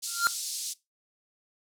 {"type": "band-pass noise", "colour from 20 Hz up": "pink", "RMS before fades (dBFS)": -35, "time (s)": [0.02, 0.74], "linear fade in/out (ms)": 20, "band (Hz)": [4400, 11000], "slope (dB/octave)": 24}
{"type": "tone with exponential growth", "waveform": "square", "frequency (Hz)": 1388, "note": "F6", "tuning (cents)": -11, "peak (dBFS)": -18, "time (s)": [0.07, 0.27], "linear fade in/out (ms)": 0, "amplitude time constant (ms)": 42}
{"effects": ["noise-tail reverb RT60 0.2 s tail -19 dB re dry"]}